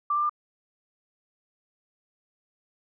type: tone with pitch steps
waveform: sine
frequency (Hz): 1175 / 1187.3 / 1199.7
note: D6 / D6 / D6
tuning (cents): +1 / +19 / +37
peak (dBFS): -22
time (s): 0.1-0.295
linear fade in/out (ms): 5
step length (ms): 65
effects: none